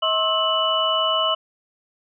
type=tone cluster; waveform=sine; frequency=640 / 1070 / 1306 / 2967 Hz; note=D#5 / C6 / E6 / F#7; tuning=+49 / +38 / -17 / +4 cents; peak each=-24 / -24 / -26 / -21 dBFS; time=0.02-1.35 s; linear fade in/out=10 ms; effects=none